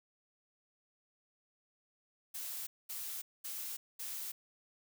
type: noise bursts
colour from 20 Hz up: blue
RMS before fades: -42 dBFS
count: 4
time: 2.34-4.32 s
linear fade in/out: 10 ms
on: 330 ms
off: 220 ms
effects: none